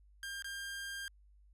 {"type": "tone with dropouts", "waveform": "sawtooth", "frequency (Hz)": 1600, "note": "G6", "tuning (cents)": 35, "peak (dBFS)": -37, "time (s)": [0.23, 1.08], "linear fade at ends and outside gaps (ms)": 1, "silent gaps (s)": [0.423, 0.444], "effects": ["added 50 Hz sine -60 dBFS peak until 1.53 s", "resampled to 32000 Hz"]}